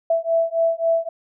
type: beating tone pair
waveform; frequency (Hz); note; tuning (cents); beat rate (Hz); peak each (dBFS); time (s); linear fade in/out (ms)
sine; 660 / 663.7; E5 / E5; +2 / +12; 3.7; -20; 0.1-1.09; 5
effects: none